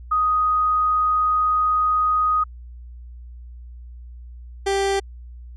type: tone pair in turn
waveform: sine / 30% pulse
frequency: 1248 / 393.1 Hz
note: D#6 / G4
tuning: +5 / +5 cents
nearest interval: octave + minor sixth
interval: 2000 cents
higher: first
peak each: -16 dBFS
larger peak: neither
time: 0.11-2.44 / 4.66-5 s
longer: first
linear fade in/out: 10 ms
effects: added 60 Hz sine -36 dBFS peak until 5.56 s + resampled to 22050 Hz